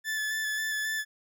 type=tone with vibrato; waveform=40% pulse; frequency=1741 Hz; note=A6; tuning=19 cents flat; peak=-28 dBFS; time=0.04-1.05 s; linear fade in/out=50 ms; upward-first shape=square; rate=3.7 Hz; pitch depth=14 cents each way; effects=none